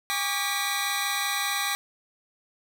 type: tone cluster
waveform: 20% pulse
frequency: 808 / 1134 / 1199 / 1946 / 4077 Hz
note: G#5 / C#6 / D6 / B6 / C8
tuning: -48 / +39 / +36 / -26 / -46 cents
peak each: -27 / -28 / -29 / -25 / -28 dBFS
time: 0.1-1.75 s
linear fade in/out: 0 ms
effects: none